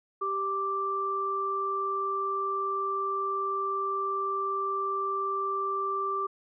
sine tone pair together, 392 / 1174.7 Hz, G4 / D6, 0 / 0 cents, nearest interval octave + perfect fifth, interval 1900 cents, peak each -34 / -28 dBFS, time 0.21-6.27 s, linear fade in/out 10 ms, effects none

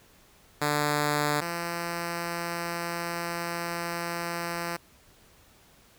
5% pulse tone pair in turn, 147.8 / 170.86 Hz, D3 / F3, +11 / -38 cents, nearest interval minor third, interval 251 cents, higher second, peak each -13 / -19 dBFS, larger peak first, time 0.61-1.41 / 1.41-4.77 s, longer second, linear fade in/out 10 ms, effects pink hiss -58 dBFS RMS until 5.98 s

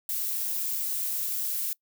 violet noise, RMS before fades -30 dBFS, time 0.09-1.73 s, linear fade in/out 2 ms, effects noise-tail reverb RT60 0.1 s tail -23 dB re dry

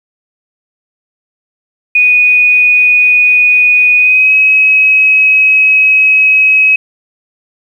sine tone with pitch glide, 2476 to 2551 Hz, D#7 to D#7, -9 to +43 cents, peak -4 dBFS, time 1.95-6.76 s, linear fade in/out 5 ms, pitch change +52 cents, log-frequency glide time 3.97-4.33 s, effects 7-bit

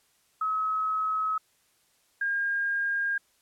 sine tone pair in turn, 1282 / 1615.2 Hz, E6 / G#6, -49 / -49 cents, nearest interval major third, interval 400 cents, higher second, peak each -25 / -25 dBFS, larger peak neither, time 0.41-1.38 / 2.21-3.18 s, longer neither, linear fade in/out 5 ms, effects white hiss -67 dBFS RMS until 3.41 s + low-pass 12000 Hz 12 dB/octave

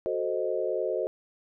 sine chord, F# diminished seventh, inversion none, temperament equal, 370 / 440 / 523.3 / 622.3 Hz, F#4 / A4 / C5 / Eb5, 0 / 0 / 0 / 0 cents, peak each -32 / -32 / -31 / -32 dBFS, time 0.06-1.07 s, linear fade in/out 0 ms, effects none

